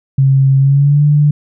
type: tone with pitch glide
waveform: sine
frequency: 135.3 to 147.55 Hz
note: C#3 to D3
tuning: -42 to +8 cents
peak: -6 dBFS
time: 0.18-1.31 s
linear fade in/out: 5 ms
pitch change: +150 cents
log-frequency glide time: 0.58-1.04 s
effects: none